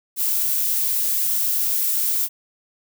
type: noise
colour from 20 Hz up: violet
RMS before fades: -21 dBFS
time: 0.16-2.29 s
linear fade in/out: 50 ms
effects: none